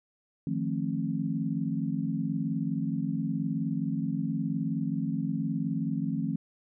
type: chord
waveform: sine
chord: F dominant seventh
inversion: third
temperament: equal with one note detuned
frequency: 155.56 / 174.61 / 220 / 268.1 Hz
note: Eb3 / F3 / A3 / C4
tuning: 0 / 0 / 0 / +42 cents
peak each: -33 dBFS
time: 0.47-6.36 s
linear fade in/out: 2 ms
effects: none